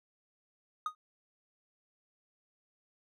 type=tone with exponential decay; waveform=triangle; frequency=1242 Hz; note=D#6; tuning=3 cents flat; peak=-26 dBFS; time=0.86-0.95 s; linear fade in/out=2 ms; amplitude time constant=19 ms; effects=none